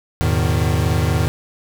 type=chord; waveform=square; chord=E major seventh; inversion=none; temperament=equal with one note detuned; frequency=82.41 / 106.56 / 123.47 / 155.56 Hz; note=E2 / G#2 / B2 / D#3; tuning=0 / +45 / 0 / 0 cents; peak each=-20 / -21 / -25 / -22 dBFS; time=0.21-1.28 s; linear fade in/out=0 ms; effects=none